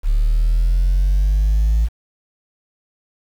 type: linear sweep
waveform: sine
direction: up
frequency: 35.46 to 55.6 Hz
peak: -10 dBFS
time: 0.03-1.89 s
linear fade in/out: 50 ms
effects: tanh soft clip ceiling -11 dBFS + 7-bit